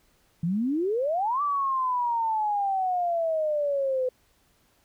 sine exponential two-way sweep, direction up then down, 159.5 to 1174.7 to 503 Hz, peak -23 dBFS, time 0.43-4.09 s, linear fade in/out 5 ms, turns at 1.42 s, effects pink hiss -65 dBFS RMS until 4.84 s

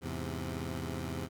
15% pulse chord, E augmented, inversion none, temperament equal, 82.41 / 103.83 / 130.81 Hz, E2 / G#2 / B#2, 0 / 0 / 0 cents, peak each -32 / -37 / -34 dBFS, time 0.01-1.29 s, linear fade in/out 50 ms, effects none

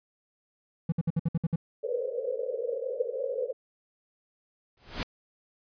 triangle tone bursts, 164.81 Hz, E3, in tune, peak -21 dBFS, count 8, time 0.89-1.559 s, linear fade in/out 5 ms, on 32 ms, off 59 ms
pink band-pass noise, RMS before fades -32 dBFS, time 1.83-3.53 s, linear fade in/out 10 ms, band 460 to 540 Hz, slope 96 dB/octave
pink noise with exponential growth, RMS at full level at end -28 dBFS, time 4.77-5.03 s, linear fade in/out 1 ms, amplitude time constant 56 ms
effects resampled to 11025 Hz

